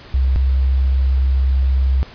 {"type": "tone pair in turn", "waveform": "sine", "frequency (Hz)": [65.5, 65.99], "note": ["C2", "C2"], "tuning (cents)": [2, 15], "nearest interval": "unison", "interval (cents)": 13, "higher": "second", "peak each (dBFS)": -12, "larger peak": "neither", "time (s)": [[0.14, 0.36], [0.36, 2.03]], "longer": "second", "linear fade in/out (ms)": 0, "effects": ["pink hiss -40 dBFS RMS until 2.14 s", "resampled to 11025 Hz"]}